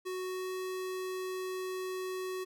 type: tone with pitch glide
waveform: square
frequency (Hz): 370 to 372.1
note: F#4 to F#4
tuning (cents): 0 to +10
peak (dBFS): -36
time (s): 0.05-2.45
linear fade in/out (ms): 20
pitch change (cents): +10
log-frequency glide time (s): 0.22-0.51
effects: none